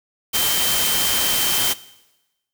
sine tone in noise, 3124 Hz, G7, 7 cents flat, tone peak -23 dBFS, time 0.33-1.74 s, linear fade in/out 20 ms, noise white, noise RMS -20 dBFS, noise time 0.33-1.74 s, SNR -6 dB, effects noise-tail reverb RT60 1.0 s tail -19 dB re dry

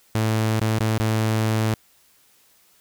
sawtooth tone with dropouts, 110 Hz, A2, in tune, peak -15 dBFS, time 0.15-1.74 s, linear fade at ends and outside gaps 0 ms, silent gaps 0.597-0.613 / 0.788-0.805 / 0.98-1 s, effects white hiss -58 dBFS RMS until 2.8 s

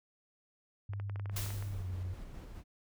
sine tone with pitch glide, 100.1 to 91.79 Hz, G2 to F#2, +37 to -13 cents, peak -36 dBFS, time 0.89-2.14 s, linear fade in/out 5 ms, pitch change -150 cents, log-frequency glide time 1.66-1.88 s
clicks, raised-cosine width 0.5 ms, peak -32 dBFS, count 11, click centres 0.935 / 0.999 / 1.097 / 1.159 / 1.197 / 1.258 / 1.297 / 1.384 / 1.463 / 1.505 / 1.625 s
brown noise with tremolo, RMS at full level -46 dBFS, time 1.3-2.64 s, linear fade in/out 50 ms, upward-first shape square, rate 4.8 Hz, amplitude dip 25%
white noise with exponential decay, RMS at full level -38 dBFS, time 1.36-1.96 s, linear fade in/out 5 ms, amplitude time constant 130 ms
effects none

